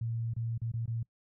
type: tone with dropouts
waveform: sine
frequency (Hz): 115.1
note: A#2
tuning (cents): -22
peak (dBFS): -31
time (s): 0.01-1.03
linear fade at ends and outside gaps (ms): 5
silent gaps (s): 0.337-0.364 / 0.579-0.616 / 0.718-0.737 / 0.859-0.877
effects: noise-tail reverb RT60 0.1 s tail -25 dB re dry